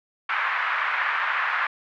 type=band-pass noise; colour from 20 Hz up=pink; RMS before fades=-25 dBFS; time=0.29-1.67 s; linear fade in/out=5 ms; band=1100 to 2100 Hz; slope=24 dB/octave; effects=none